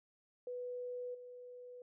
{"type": "tone with level steps", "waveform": "sine", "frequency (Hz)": 493.9, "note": "B4", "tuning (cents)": 0, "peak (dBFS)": [-40, -49], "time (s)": [0.47, 1.82], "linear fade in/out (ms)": 2, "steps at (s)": 1.14, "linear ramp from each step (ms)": 10, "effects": []}